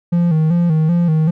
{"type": "tone with vibrato", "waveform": "triangle", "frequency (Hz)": 164.81, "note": "E3", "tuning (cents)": 0, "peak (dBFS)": -9, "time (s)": [0.12, 1.31], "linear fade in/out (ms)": 10, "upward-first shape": "square", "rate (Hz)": 2.6, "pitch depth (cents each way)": 81, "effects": []}